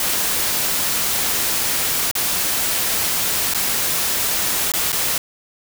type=noise with dropouts; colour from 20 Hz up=white; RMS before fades=-20 dBFS; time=0-5.18 s; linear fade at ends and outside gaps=2 ms; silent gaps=2.113-2.152 / 3.538-3.546 / 4.719-4.737 / 4.92-4.927 s; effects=none